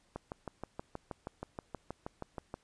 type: click train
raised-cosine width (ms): 1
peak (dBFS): -25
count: 16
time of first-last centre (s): 0.16-2.541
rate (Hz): 6.3
effects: pink hiss -70 dBFS RMS until 2.63 s + resampled to 22050 Hz